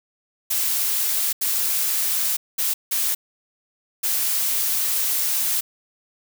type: noise bursts at uneven times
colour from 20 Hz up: blue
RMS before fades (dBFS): -22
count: 5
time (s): 0.5-1.33 / 1.41-2.37 / 2.58-2.74 / 2.91-3.15 / 4.03-5.61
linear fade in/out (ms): 10
effects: none